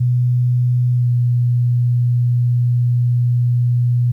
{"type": "tone with pitch glide", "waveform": "sine", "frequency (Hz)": [123.47, 121.7], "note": ["B2", "B2"], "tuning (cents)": [0, -25], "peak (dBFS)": -12, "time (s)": [0, 4.12], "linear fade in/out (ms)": 10, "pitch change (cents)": -25, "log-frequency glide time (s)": [0.93, 1.08], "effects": ["9-bit"]}